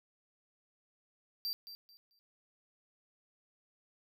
square tone with echo, 4699 Hz, D8, in tune, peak -35 dBFS, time 1.45-1.53 s, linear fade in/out 0 ms, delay 220 ms, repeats 3, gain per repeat -12 dB, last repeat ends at 2.19 s, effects none

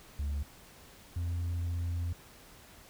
sine tone pair in turn, 72 / 86.27 Hz, D2 / F2, -34 / -21 cents, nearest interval minor third, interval 313 cents, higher second, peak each -28 dBFS, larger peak neither, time 0.19-0.43 / 1.16-2.13 s, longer second, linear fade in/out 5 ms, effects tanh soft clip ceiling -30 dBFS + pink hiss -55 dBFS RMS until 2.89 s

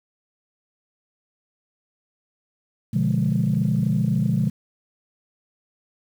sine chord, B diminished seventh, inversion none, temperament equal, 123.47 / 146.83 / 174.61 / 207.7 Hz, B2 / D3 / F3 / Ab3, 0 / 0 / 0 / 0 cents, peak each -23 dBFS, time 2.93-4.5 s, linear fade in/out 10 ms, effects tanh soft clip ceiling -11 dBFS + 8-bit

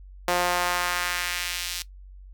sawtooth tone with high-pass filter sweep, 177.2 Hz, F3, 25 cents sharp, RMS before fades -27 dBFS, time 0.28-1.82 s, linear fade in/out 0 ms, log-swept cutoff 540 to 3900 Hz, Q 1.1, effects noise-tail reverb RT60 0.1 s tail -17 dB re dry + added 47 Hz sine -42 dBFS peak until 2.33 s

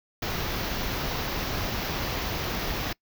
pink band-stop noise, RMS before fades -30 dBFS, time 0.22-2.93 s, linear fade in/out 5 ms, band 6100 to 13000 Hz, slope 48 dB/octave, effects noise-tail reverb RT60 0.1 s tail -24 dB re dry

